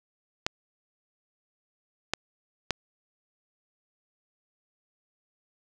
clicks, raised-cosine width 0.2 ms, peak -8 dBFS, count 3, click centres 0.465 / 2.136 / 2.707 s, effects none

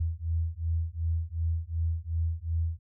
sine beating tone pair, 81.1 / 83.8 Hz, E2 / E2, -28 / +29 cents, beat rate 2.7 Hz, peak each -30 dBFS, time 0-2.79 s, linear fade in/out 10 ms, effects none

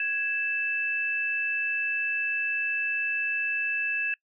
sine tone pair together, 1661.2 / 2637 Hz, G#6 / E7, 0 / 0 cents, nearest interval minor sixth, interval 800 cents, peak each -30 / -27 dBFS, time 0-4.14 s, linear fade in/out 2 ms, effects noise-tail reverb RT60 0.1 s tail -24 dB re dry

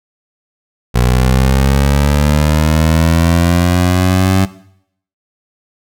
20% pulse linear sweep, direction up, 60.4 to 96 Hz, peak -4 dBFS, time 0.94-4.46 s, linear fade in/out 20 ms, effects noise-tail reverb RT60 0.7 s tail -18 dB re dry

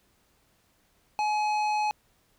triangle tone with tanh clipping, 846 Hz, G#5, 32 cents sharp, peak -26 dBFS, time 1.19-1.91 s, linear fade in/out 0 ms, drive 17 dB, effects pink hiss -67 dBFS RMS until 2.38 s

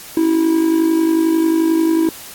triangle tone with amplitude modulation, 325.5 Hz, E4, 22 cents flat, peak -7 dBFS, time 0.17-2.09 s, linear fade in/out 2 ms, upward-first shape sine, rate 51.2 Hz, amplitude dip 60%, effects white hiss -35 dBFS RMS until 2.34 s + AAC 64 kbps

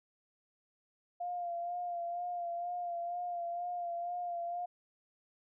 sine tone with vibrato, 698.5 Hz, F5, in tune, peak -35 dBFS, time 1.2-4.66 s, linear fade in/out 10 ms, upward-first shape sine, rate 2.1 Hz, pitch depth 32 cents each way, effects none

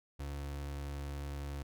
35% pulse tone, 70.9 Hz, C#2, 40 cents sharp, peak -37 dBFS, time 0.19-1.63 s, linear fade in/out 10 ms, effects none

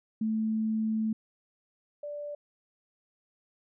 sine tone pair in turn, 219.4 / 585.7 Hz, A3 / D5, -5 / -5 cents, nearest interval octave + perfect fourth, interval 1700 cents, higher second, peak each -26 / -35 dBFS, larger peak first, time 0.21-1.13 / 2.03-2.35 s, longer first, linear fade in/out 5 ms, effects none

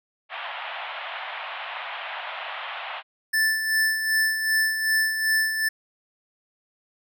pink band-pass noise, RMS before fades -34 dBFS, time 0.29-3.03 s, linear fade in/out 50 ms, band 650 to 3400 Hz, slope 48 dB/octave
square tone with tremolo, 1760 Hz, A6, in tune, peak -19 dBFS, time 3.33-5.69 s, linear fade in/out 10 ms, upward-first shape sine, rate 2.6 Hz, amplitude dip 55%
effects none

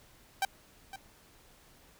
sawtooth tone with echo, 779 Hz, G5, 11 cents flat, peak -23 dBFS, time 0.42-0.45 s, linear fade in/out 2 ms, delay 510 ms, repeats 1, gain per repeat -14 dB, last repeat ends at 0.96 s, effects pink hiss -60 dBFS RMS until 1.99 s

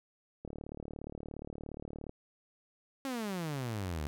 click train, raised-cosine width 2 ms, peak -29 dBFS, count 62, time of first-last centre 0.45-2.094 s, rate 37.1 Hz
sawtooth exponential sweep, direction down, 277.2 to 70.1 Hz, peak -31 dBFS, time 3.05-4.07 s, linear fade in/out 0 ms
effects none

